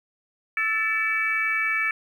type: harmonic tone with a mistuned harmonic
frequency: 440 Hz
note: A4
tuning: in tune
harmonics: 3 / 4 / 5 / 6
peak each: -30 / -26 / -24 / -35 dBFS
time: 0.57-1.91 s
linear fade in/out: 2 ms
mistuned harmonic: 5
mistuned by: +66 cents
effects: 9-bit